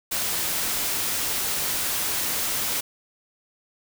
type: noise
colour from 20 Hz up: white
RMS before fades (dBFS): -26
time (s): 0.11-2.81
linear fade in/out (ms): 10
effects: none